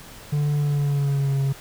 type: tone with pitch glide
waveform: triangle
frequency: 146.83 to 137 Hz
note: D3 to C#3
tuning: 0 to -20 cents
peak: -17 dBFS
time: 0.32-1.53 s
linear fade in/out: 10 ms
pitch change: -120 cents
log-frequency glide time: 0.56-1.38 s
effects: pink hiss -43 dBFS RMS until 1.6 s